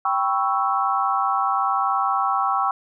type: chord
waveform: sine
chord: C# half-diminished seventh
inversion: second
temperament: equal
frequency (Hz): 784 / 987.8 / 1108.7 / 1318.5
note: G5 / B5 / C#6 / E6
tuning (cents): 0 / 0 / 0 / 0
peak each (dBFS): -23 / -28 / -23 / -24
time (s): 0.05-2.71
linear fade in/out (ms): 2
effects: none